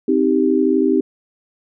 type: chord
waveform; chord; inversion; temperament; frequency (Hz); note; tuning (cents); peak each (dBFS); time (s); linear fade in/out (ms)
sine; C minor; none; just; 261.6 / 314 / 392.4; C4 / Eb4 / G4; 0 / +16 / +2; -17; 0.08-1.01; 5
effects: none